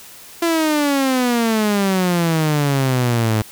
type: exponential sweep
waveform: sawtooth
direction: down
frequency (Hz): 341.4 to 106.4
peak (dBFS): -11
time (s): 0.42-3.42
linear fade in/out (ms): 5
effects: white hiss -40 dBFS RMS until 3.51 s